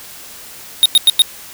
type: tone bursts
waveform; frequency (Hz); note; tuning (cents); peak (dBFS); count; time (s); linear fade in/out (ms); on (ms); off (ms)
square; 3723; A#7; -3; -5; 4; 0.83-1.219; 0; 26; 95
effects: white hiss -35 dBFS RMS until 1.53 s